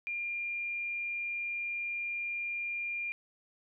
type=tone; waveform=sine; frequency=2400 Hz; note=D7; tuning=37 cents sharp; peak=-33 dBFS; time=0.07-3.12 s; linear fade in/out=0 ms; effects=none